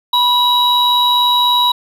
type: tone pair together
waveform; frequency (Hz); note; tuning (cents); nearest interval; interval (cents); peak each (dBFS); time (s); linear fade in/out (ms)
triangle; 981 / 3861; B5 / B7; -12 / -40; 2 octaves; 2372; -11; 0.13-1.72; 5
effects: none